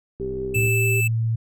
sine tone with vibrato, 392 Hz, G4, in tune, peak -26 dBFS, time 0.2-1.01 s, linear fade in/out 10 ms, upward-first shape sine, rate 9.4 Hz, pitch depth 11 cents each way
click train, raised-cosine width 3 ms, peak -22 dBFS, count 32, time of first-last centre 0.2-0.681 s, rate 64.5 Hz
square tone, 2637 Hz, E7, in tune, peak -22 dBFS, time 0.54-1.08 s, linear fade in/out 10 ms
sine tone with pitch glide, 112.3 to 113.41 Hz, A2 to A#2, +36 to -47 cents, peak -19 dBFS, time 0.55-1.36 s, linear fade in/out 10 ms, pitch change +17 cents, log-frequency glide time 0.78-0.84 s
effects none

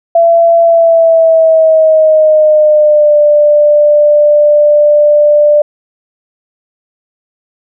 sine tone with pitch glide, 673 to 592.7 Hz, E5 to D5, +36 to +16 cents, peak -3 dBFS, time 0.15-5.62 s, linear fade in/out 5 ms, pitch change -220 cents, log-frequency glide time 0.62-3.17 s, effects none

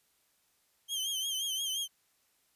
sawtooth tone with vibrato, 3156 Hz, G7, 11 cents sharp, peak -29 dBFS, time 0.88-1.88 s, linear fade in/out 50 ms, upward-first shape triangle, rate 5.7 Hz, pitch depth 86 cents each way, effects white hiss -72 dBFS RMS until 2.55 s + resampled to 32000 Hz

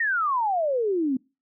sine exponential sweep, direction down, 1895 to 250.2 Hz, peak -21 dBFS, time 0-1.17 s, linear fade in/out 5 ms, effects noise-tail reverb RT60 0.3 s tail -25 dB re dry

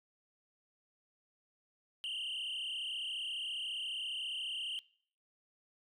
sine tone with frequency modulation, 2960 Hz, F#7, in tune, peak -34 dBFS, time 2.04-4.79 s, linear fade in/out 0 ms, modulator 34.6 Hz, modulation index 5.3, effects noise-tail reverb RT60 0.5 s tail -23 dB re dry + tanh soft clip ceiling -36 dBFS

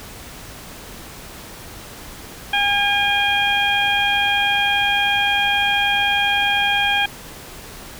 harmonic tone, 810 Hz, G#5, 43 cents flat, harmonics 1 / 2 / 3 / 4, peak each -21 / -21 / -21 / -21 dBFS, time 2.53-7.06 s, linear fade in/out 5 ms, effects pink hiss -37 dBFS RMS until 7.99 s

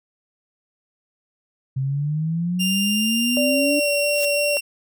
sine exponential sweep, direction up, 130.81 to 294.7 Hz, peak -20 dBFS, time 1.76-3.8 s, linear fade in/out 10 ms
sawtooth tone with pitch glide, 2794 to 2743 Hz, F7 to F7, 0 to -32 cents, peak -18 dBFS, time 2.59-4.61 s, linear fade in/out 20 ms, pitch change -32 cents, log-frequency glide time 3.21-3.82 s
sine tone with vibrato, 581 Hz, D5, 19 cents flat, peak -20 dBFS, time 3.37-4.57 s, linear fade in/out 0 ms, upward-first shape square, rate 3 Hz, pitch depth 12 cents each way
blue noise with exponential growth, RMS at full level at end -25 dBFS, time 4.04-4.25 s, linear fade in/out 1 ms, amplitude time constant 44 ms
effects none

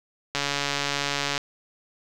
click train, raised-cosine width 0.2 ms, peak -8 dBFS, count 147, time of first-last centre 0.35-1.378 s, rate 142 Hz, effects none

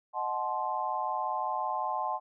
sine chord, D# diminished seventh, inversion none, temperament equal with one note detuned, 622.3 / 740 / 865.4 / 1046.5 Hz, D#5 / F#5 / A5 / C6, 0 / 0 / -29 / 0 cents, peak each -39 / -35 / -33 / -34 dBFS, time 0.13-2.2 s, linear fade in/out 50 ms, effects none

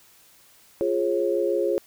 sine chord, Db major, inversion first, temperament equal with one note detuned, 349.2 / 415.3 / 542.3 Hz, F4 / Ab4 / Db5, 0 / 0 / -38 cents, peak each -25 dBFS, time 0.81-1.78 s, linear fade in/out 0 ms, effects white hiss -55 dBFS RMS until 1.86 s

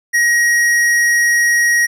sine tone with hard clipping, 1892 Hz, A#6, 25 cents sharp, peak -12 dBFS, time 0.13-1.87 s, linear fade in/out 20 ms, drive 12 dB, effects none

